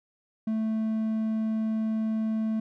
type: tone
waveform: triangle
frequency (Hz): 220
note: A3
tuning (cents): 0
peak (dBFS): -23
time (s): 0.47-2.6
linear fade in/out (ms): 5
effects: none